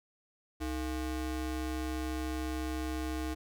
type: ring-modulated tone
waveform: square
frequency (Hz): 190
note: F#3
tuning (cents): +46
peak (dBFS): -31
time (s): 0.6-3.35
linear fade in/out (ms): 20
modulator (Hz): 123
effects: none